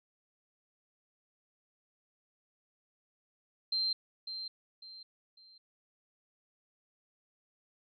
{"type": "tone with echo", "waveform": "sine", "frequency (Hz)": 4140, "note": "C8", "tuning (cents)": -19, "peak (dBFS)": -29, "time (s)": [3.72, 3.93], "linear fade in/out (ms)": 5, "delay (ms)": 550, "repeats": 3, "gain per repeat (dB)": -9, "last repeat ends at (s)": 5.58, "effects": []}